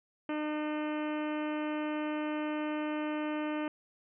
harmonic tone with a mistuned harmonic, 303.1 Hz, D#4, 45 cents flat, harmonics 1 / 2 / 3 / 4 / 5 / 6 / 7 / 8 / 9 / 10, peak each -33 / -39 / -43 / -45 / -47 / -49 / -50 / -51 / -52 / -53 dBFS, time 0.29-3.68 s, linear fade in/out 2 ms, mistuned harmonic 9, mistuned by -31 cents, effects none

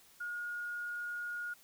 sine tone, 1434 Hz, F6, 45 cents sharp, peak -37 dBFS, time 0.2-1.54 s, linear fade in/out 10 ms, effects white hiss -62 dBFS RMS until 1.63 s

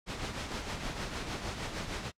pink noise with tremolo, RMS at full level -35 dBFS, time 0.06-2.12 s, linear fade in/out 50 ms, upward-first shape triangle, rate 6.5 Hz, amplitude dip 55%, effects noise-tail reverb RT60 0.1 s tail -25 dB re dry + low-pass 6000 Hz 12 dB/octave

